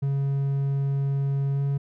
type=tone with pitch glide; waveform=triangle; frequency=138.59 to 139.8 Hz; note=C#3 to C#3; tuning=0 to +15 cents; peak=-20 dBFS; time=0.02-1.78 s; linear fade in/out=10 ms; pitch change=+15 cents; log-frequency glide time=1.53-1.61 s; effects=none

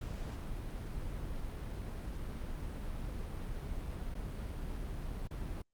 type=noise with dropouts; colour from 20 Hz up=brown; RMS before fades=-40 dBFS; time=0.01-5.62 s; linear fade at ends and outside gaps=5 ms; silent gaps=4.142-4.15 / 5.275-5.308 s; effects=Opus 48 kbps

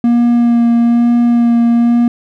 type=tone with vibrato; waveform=triangle; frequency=236.4 Hz; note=A#3; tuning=24 cents sharp; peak=-5 dBFS; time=0.04-2.08 s; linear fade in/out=2 ms; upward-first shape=sine; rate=1.1 Hz; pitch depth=14 cents each way; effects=none

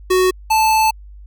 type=tone pair in turn; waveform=square; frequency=370 / 876.2 Hz; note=F#4 / A5; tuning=0 / -7 cents; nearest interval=octave + minor third; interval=1493 cents; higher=second; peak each=-12 / -12 dBFS; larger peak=neither; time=0.1-0.31 / 0.5-0.91 s; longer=second; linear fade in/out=10 ms; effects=added 50 Hz sine -35 dBFS peak until 1.26 s

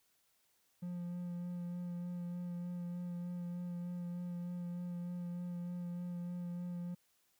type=tone with vibrato; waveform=triangle; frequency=175.7 Hz; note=F3; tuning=11 cents sharp; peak=-37 dBFS; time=0.82-6.95 s; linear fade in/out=10 ms; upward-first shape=sine; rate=3.3 Hz; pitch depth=15 cents each way; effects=white hiss -75 dBFS RMS until 7.39 s

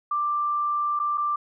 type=tone with dropouts; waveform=sine; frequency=1180 Hz; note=D6; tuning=8 cents sharp; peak=-22 dBFS; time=0.11-1.36 s; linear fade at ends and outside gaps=5 ms; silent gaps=0.992-0.998 / 1.175-1.179 s; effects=none

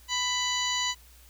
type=harmonic tone with a mistuned harmonic; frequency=994 Hz; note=B5; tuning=11 cents sharp; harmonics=1 / 2 / 3 / 4 / 5 / 6 / 7; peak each=-33 / -33 / -32 / -33 / -38 / -37 / -34 dBFS; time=0.08-0.95 s; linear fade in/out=50 ms; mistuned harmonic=5; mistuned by=-95 cents; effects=added 60 Hz sine -53 dBFS peak until 1.29 s + white hiss -57 dBFS RMS until 1.29 s

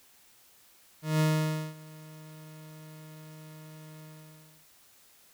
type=tone with ADSR envelope; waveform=40% pulse; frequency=155.56 Hz; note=D#3; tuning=in tune; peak=-21 dBFS; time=1.02-4.67 s; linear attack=180 ms; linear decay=540 ms; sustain=-24 dB; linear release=630 ms; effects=white hiss -60 dBFS RMS until 5.33 s

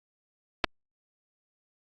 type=clicks; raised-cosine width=0.3 ms; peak=-7 dBFS; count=2; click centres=0.641 / 0.644 s; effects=Opus 48 kbps

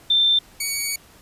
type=tone pair in turn; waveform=sine / 10% pulse; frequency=3568 / 2248 Hz; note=A7 / C#7; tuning=+23 / +24 cents; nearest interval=minor sixth; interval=799 cents; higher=first; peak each=-14 / -14 dBFS; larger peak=neither; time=0.1-0.39 / 0.6-0.96 s; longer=second; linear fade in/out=5 ms; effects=pink hiss -50 dBFS RMS until 1.21 s + resampled to 32000 Hz

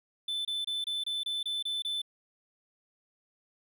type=tone bursts; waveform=triangle; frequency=3520 Hz; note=A7; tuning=in tune; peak=-29 dBFS; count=9; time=0.28-2.018 s; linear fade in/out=5 ms; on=170 ms; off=26 ms; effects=none

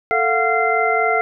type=tone cluster; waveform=sine; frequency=442.3 / 689 / 733 / 1372 / 2076 Hz; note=A4 / F5 / F#5 / F6 / C7; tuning=+9 / -24 / -16 / -31 / -14 cents; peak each=-21 dBFS; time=0.11-1.21 s; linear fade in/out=0 ms; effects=none

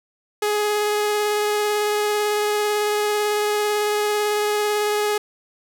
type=tone with vibrato; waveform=sawtooth; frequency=418.5 Hz; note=G#4; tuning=13 cents sharp; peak=-15 dBFS; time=0.42-5.18 s; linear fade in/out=5 ms; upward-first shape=sine; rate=18 Hz; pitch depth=10 cents each way; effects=none

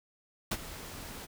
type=noise with ADSR envelope; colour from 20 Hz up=pink; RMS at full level=-30 dBFS; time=0.51-1.27 s; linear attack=8 ms; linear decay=44 ms; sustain=-14 dB; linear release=29 ms; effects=none

